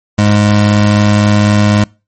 square tone pair together, 103.85 / 207.7 Hz, G#2 / G#3, 0 / 0 cents, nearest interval octave, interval 1200 cents, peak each -10 dBFS, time 0.18-1.84 s, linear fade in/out 5 ms, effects noise-tail reverb RT60 0.3 s tail -25 dB re dry + MP3 32 kbps

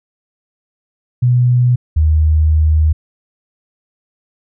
sine tone pair in turn, 123.5 / 77.8 Hz, B2 / D#2, 0 / 0 cents, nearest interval minor sixth, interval 800 cents, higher first, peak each -8 dBFS, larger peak neither, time 1.22-1.76 / 1.96-2.93 s, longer second, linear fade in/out 10 ms, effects none

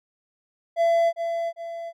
triangle tone with echo, 673 Hz, E5, 36 cents sharp, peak -15 dBFS, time 0.76-1.13 s, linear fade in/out 50 ms, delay 400 ms, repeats 2, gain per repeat -7 dB, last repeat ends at 1.93 s, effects none

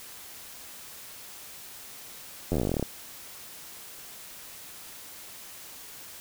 slowing click train, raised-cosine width 2 ms, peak -14 dBFS, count 17, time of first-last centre 2.52-2.827 s, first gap 11 ms, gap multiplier 1.07, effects white hiss -45 dBFS RMS until 6.2 s

